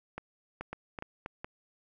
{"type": "clicks", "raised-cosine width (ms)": 0.5, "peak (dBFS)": -23, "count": 7, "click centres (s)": [0.18, 0.61, 0.73, 0.988, 1.024, 1.261, 1.445], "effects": []}